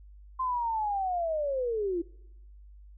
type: linear sweep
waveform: sine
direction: down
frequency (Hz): 1046.5 to 327.7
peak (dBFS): -27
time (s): 0.39-2.02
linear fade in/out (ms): 10
effects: noise-tail reverb RT60 0.9 s tail -24 dB re dry + added 50 Hz sine -48 dBFS peak until 2.97 s